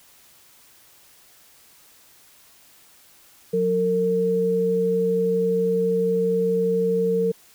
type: tone pair together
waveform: sine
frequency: 181.5 / 456.1 Hz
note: F#3 / A#4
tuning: -33 / -38 cents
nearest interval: octave + major third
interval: 1595 cents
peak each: -25 / -19 dBFS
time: 3.53-7.32 s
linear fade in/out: 10 ms
effects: white hiss -53 dBFS RMS until 7.54 s